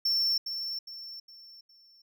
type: tone with echo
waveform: triangle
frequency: 5410 Hz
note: E8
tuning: 44 cents sharp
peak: -23 dBFS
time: 0.05-0.38 s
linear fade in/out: 5 ms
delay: 410 ms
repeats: 4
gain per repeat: -8 dB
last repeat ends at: 2.02 s
effects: none